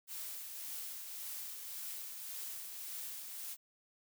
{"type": "noise with tremolo", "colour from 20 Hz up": "blue", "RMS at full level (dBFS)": -43, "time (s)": [0.07, 3.57], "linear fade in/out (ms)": 50, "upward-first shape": "triangle", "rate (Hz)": 1.8, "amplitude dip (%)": 40, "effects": []}